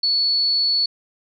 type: tone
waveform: sine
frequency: 4423 Hz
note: C#8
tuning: 5 cents flat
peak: -16 dBFS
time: 0.03-0.86 s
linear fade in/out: 5 ms
effects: none